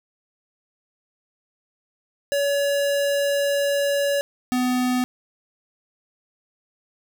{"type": "tone pair in turn", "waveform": "square", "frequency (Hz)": [566, 250.8], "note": ["C#5", "B3"], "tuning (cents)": [36, 27], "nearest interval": "octave + major second", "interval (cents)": 1409, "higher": "first", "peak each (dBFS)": -20, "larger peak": "neither", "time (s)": [[2.32, 4.21], [4.52, 5.04]], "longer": "first", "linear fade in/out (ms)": 0, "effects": []}